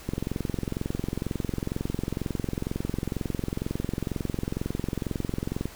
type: click train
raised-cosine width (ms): 3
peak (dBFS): -15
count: 124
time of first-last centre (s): 0.09-5.656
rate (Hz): 22.1
effects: pink hiss -46 dBFS RMS until 5.75 s